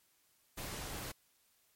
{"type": "noise", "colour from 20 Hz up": "pink", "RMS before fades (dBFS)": -43, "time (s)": [0.57, 1.12], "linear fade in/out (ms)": 10, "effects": ["white hiss -72 dBFS RMS until 1.75 s", "MP3 64 kbps"]}